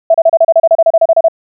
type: tone bursts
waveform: sine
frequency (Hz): 659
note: E5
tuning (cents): -1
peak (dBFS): -3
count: 16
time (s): 0.1-1.284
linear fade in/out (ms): 5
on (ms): 44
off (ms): 32
effects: none